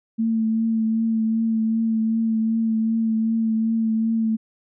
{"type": "tone with vibrato", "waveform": "sine", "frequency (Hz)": 223.7, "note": "A3", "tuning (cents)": 29, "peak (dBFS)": -18, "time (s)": [0.18, 4.37], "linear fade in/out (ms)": 20, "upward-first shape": "triangle", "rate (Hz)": 2.6, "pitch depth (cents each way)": 25, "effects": []}